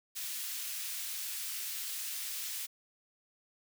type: high-pass noise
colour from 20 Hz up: white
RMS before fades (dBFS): -39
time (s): 0.15-2.67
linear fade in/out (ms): 20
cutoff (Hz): 2100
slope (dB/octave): 12
effects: none